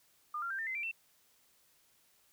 sine tone with pitch steps, 1210 / 1381.9 / 1578.3 / 1802.5 / 2059 / 2351 / 2685 Hz, D#6 / F6 / G6 / A6 / C7 / D7 / E7, -49 / -19 / +11 / +41 / -28 / +1 / +31 cents, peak -35 dBFS, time 0.34-0.914 s, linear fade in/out 5 ms, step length 82 ms, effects white hiss -69 dBFS RMS until 2.32 s

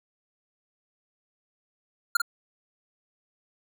square tone with echo, 1400 Hz, F6, 4 cents sharp, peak -18 dBFS, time 2.15-2.17 s, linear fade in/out 5 ms, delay 48 ms, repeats 1, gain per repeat -6 dB, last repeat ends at 2.218 s, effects none

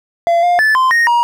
triangle tone with pitch steps, 682 / 705 / 1745 / 1037 / 1861 / 950 Hz, F5 / F5 / A6 / C6 / A#6 / A#5, -41 / +16 / -15 / -16 / -3 / +33 cents, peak -7 dBFS, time 0.27-1.23 s, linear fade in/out 0 ms, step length 160 ms, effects none

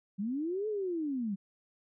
sine linear two-way sweep, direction up then down, 186.4 to 437.9 to 186.4 Hz, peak -31 dBFS, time 0.18-1.36 s, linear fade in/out 20 ms, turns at 0.68 s, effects none

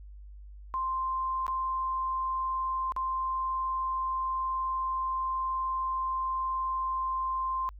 sine tone with dropouts, 1046.5 Hz, C6, in tune, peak -28 dBFS, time 0.74-7.69 s, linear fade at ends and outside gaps 0 ms, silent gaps 1.466-1.48 / 2.921-2.964 s, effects added 50 Hz sine -44 dBFS peak until 7.79 s

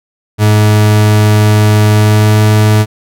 40% pulse tone with pitch glide, 106 to 106.92 Hz, G#2 to A2, +36 to -49 cents, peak -4 dBFS, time 0.38-2.86 s, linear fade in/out 50 ms, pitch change +15 cents, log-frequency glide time 1.94-2.41 s, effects none

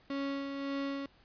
35% pulse tone with tremolo, 277.2 Hz, C#4, in tune, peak -31 dBFS, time 0.1-1.06 s, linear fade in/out 2 ms, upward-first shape sine, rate 1.8 Hz, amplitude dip 40%, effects pink hiss -64 dBFS RMS until 1.24 s + resampled to 11025 Hz

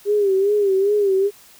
sine tone with vibrato, 399.4 Hz, G4, 32 cents sharp, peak -14 dBFS, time 0.05-1.31 s, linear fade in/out 50 ms, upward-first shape sine, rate 2.5 Hz, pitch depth 83 cents each way, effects white hiss -48 dBFS RMS until 1.59 s

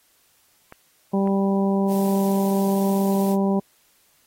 clicks, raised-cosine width 0.5 ms, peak -27 dBFS, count 2, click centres 0.724 / 1.274 s
harmonic tone, 196 Hz, G3, in tune, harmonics 1 / 2 / 3 / 4 / 5, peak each -19 / -25 / -29 / -31 / -33 dBFS, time 1.13-3.6 s, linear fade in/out 10 ms
blue noise, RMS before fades -37 dBFS, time 1.87-3.37 s, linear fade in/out 50 ms
effects white hiss -61 dBFS RMS until 4.26 s + AAC 48 kbps

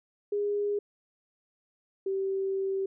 sine tone pair in turn, 410 / 387 Hz, G#4 / G4, -22 / -22 cents, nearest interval minor second, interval 100 cents, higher first, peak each -26 / -27 dBFS, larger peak first, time 0.32-0.79 / 2.06-2.86 s, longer second, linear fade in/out 5 ms, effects none

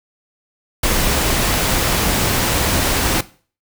pink noise, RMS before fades -17 dBFS, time 0.83-3.21 s, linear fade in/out 5 ms, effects noise-tail reverb RT60 0.4 s tail -18 dB re dry

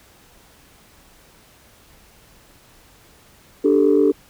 sine chord, D suspended fourth, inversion none, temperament equal, 293.7 / 392 / 440 Hz, D4 / G4 / A4, 0 / 0 / 0 cents, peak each -16 dBFS, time 3.64-4.12 s, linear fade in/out 10 ms, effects tanh soft clip ceiling -5 dBFS + pink hiss -51 dBFS RMS until 4.29 s

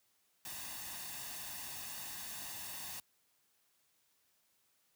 white noise with comb filter, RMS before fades -45 dBFS, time 0.45-3 s, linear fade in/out 2 ms, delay 1.1 ms, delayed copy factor +0.6, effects white hiss -75 dBFS RMS until 4.95 s + high-pass 60 Hz 12 dB/octave

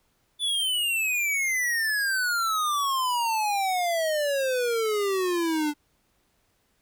square exponential sweep, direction down, 3500 to 291.2 Hz, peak -24 dBFS, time 0.39-5.74 s, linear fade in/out 50 ms, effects pink hiss -69 dBFS RMS until 6.81 s

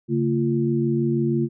sine tone cluster, 139.5 / 225.8 / 345.9 Hz, C#3 / A3 / F4, +11 / +45 / -17 cents, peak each -23 dBFS, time 0.08-1.49 s, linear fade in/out 50 ms, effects none

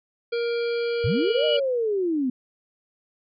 harmonic tone, 470 Hz, A#4, 14 cents sharp, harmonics 1 / 3 / 5 / 7 / 9 / 10, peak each -23 / -36 / -37 / -41 / -43 / -43 dBFS, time 0.32-1.6 s, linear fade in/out 10 ms
sine tone with exponential growth, 2933 Hz, F#7, 16 cents flat, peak -22 dBFS, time 0.6-1.57 s, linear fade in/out 5 ms, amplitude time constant 210 ms
sine linear two-way sweep, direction up then down, 82.41 to 622.3 to 243.5 Hz, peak -21 dBFS, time 1.04-2.3 s, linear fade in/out 5 ms, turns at 1.45 s
effects none

